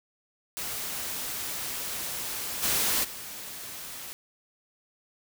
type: noise with level steps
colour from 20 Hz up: white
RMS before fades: -34 / -26 / -40 dBFS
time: 0.57-4.13 s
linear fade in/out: 0 ms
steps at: 2.62 / 3.03 s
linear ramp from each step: 20 ms
effects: none